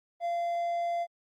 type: tone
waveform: triangle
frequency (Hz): 688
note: F5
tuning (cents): -26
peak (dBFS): -26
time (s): 0.2-1.07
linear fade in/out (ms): 50
effects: Opus 32 kbps